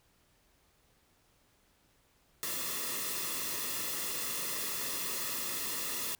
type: noise with comb filter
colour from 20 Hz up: white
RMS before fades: -36 dBFS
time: 2.43-6.15 s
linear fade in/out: 0 ms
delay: 1.3 ms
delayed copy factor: -0.65
effects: pink hiss -69 dBFS RMS until 6.19 s